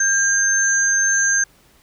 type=tone pair together; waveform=sine; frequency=1600 / 6301 Hz; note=G6 / G8; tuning=+35 / +8 cents; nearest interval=2 octaves; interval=2373 cents; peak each=-17 dBFS; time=0-1.44 s; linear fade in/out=5 ms; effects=pink hiss -54 dBFS RMS until 1.82 s